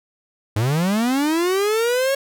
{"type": "linear sweep", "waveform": "45% pulse", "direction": "up", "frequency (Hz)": [99.9, 554.4], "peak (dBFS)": -17, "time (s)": [0.56, 2.15], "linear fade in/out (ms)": 5, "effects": []}